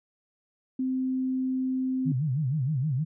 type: tone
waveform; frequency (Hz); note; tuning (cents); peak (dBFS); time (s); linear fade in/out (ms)
sine; 259.4; C4; -15; -25; 0.79-2.12; 5
type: tone with vibrato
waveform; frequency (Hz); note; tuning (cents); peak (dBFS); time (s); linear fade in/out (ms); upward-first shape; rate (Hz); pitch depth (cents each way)
sine; 140.6; C#3; +25; -24; 2.05-3.05; 20; sine; 6.4; 220
effects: none